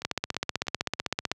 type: two click trains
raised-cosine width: 0.2 ms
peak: -24 / -9 dBFS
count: 5 / 21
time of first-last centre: 0.02-1.319 / 0.05-1.316 s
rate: 3.08 / 15.8 Hz
effects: high-pass 80 Hz 12 dB/octave